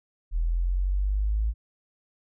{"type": "linear sweep", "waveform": "sine", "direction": "up", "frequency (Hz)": [39.86, 55], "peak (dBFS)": -22, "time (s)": [0.31, 1.54], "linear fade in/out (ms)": 50, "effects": []}